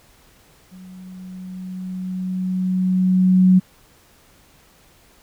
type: tone with level ramp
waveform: sine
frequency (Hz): 185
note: F#3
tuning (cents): 0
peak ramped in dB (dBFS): -38 to -8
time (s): 0.71-3.6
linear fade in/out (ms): 20
effects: pink hiss -53 dBFS RMS until 5.22 s